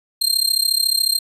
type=tone with amplitude modulation; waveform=sawtooth; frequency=4186 Hz; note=C8; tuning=in tune; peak=-9 dBFS; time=0.21-1.19 s; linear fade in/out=10 ms; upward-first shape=sine; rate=34 Hz; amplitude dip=90%; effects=resampled to 32000 Hz